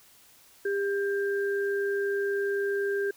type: tone pair together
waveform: sine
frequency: 400 / 1588 Hz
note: G4 / G6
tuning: +35 / +22 cents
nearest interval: 2 octaves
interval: 2387 cents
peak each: -26 / -33 dBFS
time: 0.65-3.11 s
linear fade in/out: 5 ms
effects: white hiss -57 dBFS RMS until 3.16 s